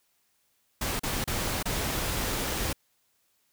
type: noise with dropouts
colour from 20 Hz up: pink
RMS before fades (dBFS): -30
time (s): 0.81-2.73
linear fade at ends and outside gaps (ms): 5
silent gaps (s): 0.995-1.033 / 1.242-1.275 / 1.628-1.655
effects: white hiss -71 dBFS RMS until 3.52 s